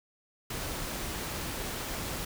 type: noise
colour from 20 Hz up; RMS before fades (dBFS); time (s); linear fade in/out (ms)
pink; -36; 0.5-2.25; 5
effects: none